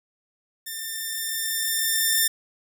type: tone with level ramp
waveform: 5% pulse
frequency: 1794 Hz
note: A6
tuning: 33 cents sharp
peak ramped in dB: -21 to -7 dBFS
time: 0.66-2.28 s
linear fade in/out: 10 ms
effects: none